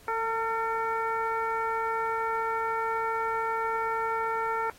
harmonic tone with a mistuned harmonic, 450 Hz, A4, 39 cents sharp, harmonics 1 / 2 / 3 / 4 / 5, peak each -33 / -30 / -31 / -40 / -40 dBFS, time 0.08-4.7 s, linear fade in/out 2 ms, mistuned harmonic 3, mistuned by +21 cents, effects pink hiss -55 dBFS RMS until 4.78 s + AAC 48 kbps

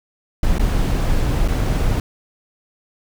brown noise with dropouts, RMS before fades -17 dBFS, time 0.43-2 s, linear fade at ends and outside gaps 2 ms, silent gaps 0.584-0.595 / 1.478-1.483 s, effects none

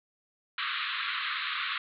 pink band-pass noise, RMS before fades -33 dBFS, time 0.58-1.78 s, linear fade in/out 2 ms, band 1100 to 4100 Hz, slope 96 dB/octave, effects none

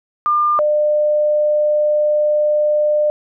sine tone pair in turn, 1200 / 600 Hz, D6 / D5, +37 / +37 cents, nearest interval octave, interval 1200 cents, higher first, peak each -12 dBFS, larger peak neither, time 0.26-0.59 / 0.59-3.1 s, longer second, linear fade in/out 0 ms, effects none

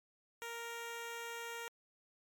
10% pulse tone, 466.2 Hz, A#4, in tune, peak -34 dBFS, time 0.42-1.68 s, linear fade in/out 0 ms, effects MP3 96 kbps

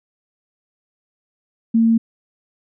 sine tone, 227.3 Hz, A#3, 43 cents flat, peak -11 dBFS, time 1.74-1.98 s, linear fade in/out 10 ms, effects none

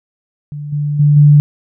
sine tone with level steps, 146.83 Hz, D3, in tune, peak -22 / -14 / -6 / -3 dBFS, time 0.52-1.4 s, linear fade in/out 0 ms, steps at 0.72 / 0.99 / 1.16 s, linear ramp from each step 10 ms, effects none

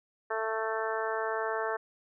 harmonic tone, 221.4 Hz, A3, 11 cents sharp, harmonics 2 / 3 / 4 / 5 / 6 / 7 / 8, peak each -34 / -36 / -37 / -38 / -39 / -39 / -40 dBFS, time 0.3-1.77 s, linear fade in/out 10 ms, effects none

